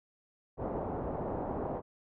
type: low-pass noise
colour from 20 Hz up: white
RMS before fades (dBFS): -36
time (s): 0.57-1.82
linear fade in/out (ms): 50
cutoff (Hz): 790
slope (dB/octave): 24
effects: none